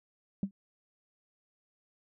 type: tone with exponential decay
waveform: sine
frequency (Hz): 196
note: G3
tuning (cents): 0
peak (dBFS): -23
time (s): 0.43-0.51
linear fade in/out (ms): 2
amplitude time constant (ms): 17
effects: tanh soft clip ceiling -23 dBFS